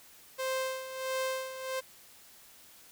sawtooth tone with tremolo, 523.3 Hz, C5, in tune, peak -26 dBFS, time 0.38-1.81 s, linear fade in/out 20 ms, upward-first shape sine, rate 1.5 Hz, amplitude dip 70%, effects white hiss -56 dBFS RMS until 2.91 s

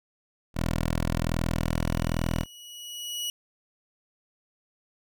10% pulse tone, 41.2 Hz, E1, in tune, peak -17 dBFS, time 0.54-2.46 s, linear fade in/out 50 ms
sawtooth tone with exponential growth, 2920 Hz, F#7, 24 cents flat, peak -25 dBFS, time 1.55-3.3 s, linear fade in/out 1 ms, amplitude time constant 380 ms
effects none

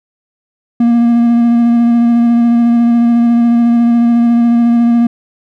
triangle tone with vibrato, 235.5 Hz, A#3, 18 cents sharp, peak -4 dBFS, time 0.8-5.07 s, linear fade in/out 5 ms, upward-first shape square, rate 14 Hz, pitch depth 12 cents each way, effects none

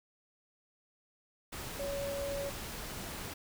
sine tone in noise, 561 Hz, C#5, 21 cents sharp, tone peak -35 dBFS, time 1.79-2.5 s, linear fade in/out 10 ms, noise pink, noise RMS -42 dBFS, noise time 1.52-3.34 s, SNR +4 dB, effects none

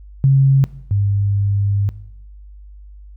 sine tone pair in turn, 136 / 100.45 Hz, C#3 / G2, -33 / +43 cents, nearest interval perfect fourth, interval 524 cents, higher first, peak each -8 / -13 dBFS, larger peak first, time 0.24-0.64 / 0.91-1.89 s, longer second, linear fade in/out 0 ms, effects noise-tail reverb RT60 0.8 s tail -19 dB re dry + added 50 Hz sine -36 dBFS peak until 3.16 s

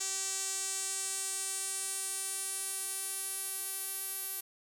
sawtooth tone with band-pass filter sweep, 385.9 Hz, G4, 27 cents flat, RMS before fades -37 dBFS, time 0-4.41 s, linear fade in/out 10 ms, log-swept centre 7300 to 12000 Hz, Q 3.2, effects none

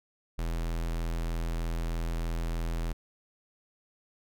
square tone, 41.6 Hz, E1, 17 cents sharp, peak -30 dBFS, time 0.38-2.93 s, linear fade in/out 10 ms, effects none

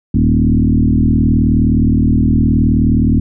sine tone with frequency modulation, 158.7 Hz, D#3, 35 cents sharp, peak -8 dBFS, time 0.14-3.2 s, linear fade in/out 5 ms, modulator 39.2 Hz, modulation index 3.1, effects none

